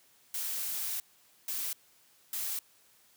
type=noise bursts at uneven times; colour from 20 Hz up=blue; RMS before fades=-35 dBFS; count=3; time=0.34-1 / 1.48-1.73 / 2.33-2.59 s; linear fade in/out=2 ms; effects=white hiss -64 dBFS RMS until 3.16 s + high-pass 80 Hz 12 dB/octave